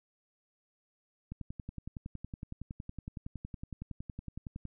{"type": "click train", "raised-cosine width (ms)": 5, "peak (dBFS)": -28, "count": 37, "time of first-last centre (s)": [1.32, 4.653], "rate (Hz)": 10.8, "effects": []}